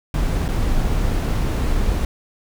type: noise with dropouts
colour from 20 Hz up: brown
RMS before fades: -19 dBFS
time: 0.14-2.05 s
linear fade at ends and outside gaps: 2 ms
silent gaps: 0.482-0.487 s
effects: none